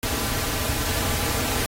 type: noise with comb filter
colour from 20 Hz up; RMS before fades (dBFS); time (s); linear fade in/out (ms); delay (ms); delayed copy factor
pink; -25; 0.03-1.66; 0; 5.5; -0.65
effects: AAC 48 kbps